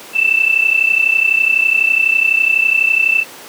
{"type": "tone pair together", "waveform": "sine", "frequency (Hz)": [2637, 2669], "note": ["E7", "E7"], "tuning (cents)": [0, 21], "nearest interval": "unison", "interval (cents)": 21, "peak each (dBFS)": -13, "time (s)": [0.13, 3.25], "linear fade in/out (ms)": 50, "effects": ["pink hiss -34 dBFS RMS until 3.48 s", "high-pass 300 Hz 12 dB/octave"]}